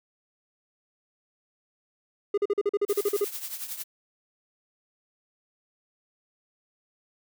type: tone bursts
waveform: triangle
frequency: 407.4 Hz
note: G#4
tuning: 33 cents flat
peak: -19 dBFS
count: 12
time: 2.34-3.246 s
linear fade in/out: 5 ms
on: 37 ms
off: 42 ms
type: noise with tremolo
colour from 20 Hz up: blue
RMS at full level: -33 dBFS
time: 2.88-3.84 s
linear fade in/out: 20 ms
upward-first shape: triangle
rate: 11 Hz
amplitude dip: 75%
effects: none